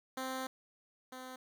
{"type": "tone pair in turn", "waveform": "10% pulse", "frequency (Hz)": [261, 257], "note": ["C4", "C4"], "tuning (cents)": [-4, -31], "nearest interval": "unison", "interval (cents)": 27, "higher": "first", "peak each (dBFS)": [-29, -37], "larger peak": "first", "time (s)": [[0.17, 0.47], [1.12, 1.36]], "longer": "first", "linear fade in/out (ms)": 5, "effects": []}